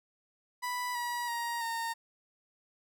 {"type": "tone with pitch steps", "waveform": "30% pulse", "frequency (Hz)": [987.8, 964.1, 941, 918.5], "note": ["B5", "B5", "A#5", "A#5"], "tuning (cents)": [0, -42, 16, -26], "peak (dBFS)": -30, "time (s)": [0.62, 1.94], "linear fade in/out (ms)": 20, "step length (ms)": 330, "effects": []}